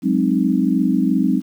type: chord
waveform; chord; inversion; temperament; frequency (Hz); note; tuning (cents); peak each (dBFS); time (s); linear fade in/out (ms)
sine; Ab dominant seventh; third; equal with one note detuned; 185 / 207.7 / 261.6 / 308.1; Gb3 / Ab3 / C4 / Eb4; 0 / 0 / 0 / -17; -20 / -20 / -18 / -21; 0.02-1.42; 50
effects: 8-bit